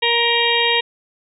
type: harmonic tone with a mistuned harmonic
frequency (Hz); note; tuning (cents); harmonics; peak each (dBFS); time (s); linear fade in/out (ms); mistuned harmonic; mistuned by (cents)
470.3; A#4; +15; 1 / 2 / 4 / 5 / 6 / 7 / 8; -22 / -22 / -22 / -22 / -22 / -22 / -22; 0.02-0.81; 10; 7; -40
effects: none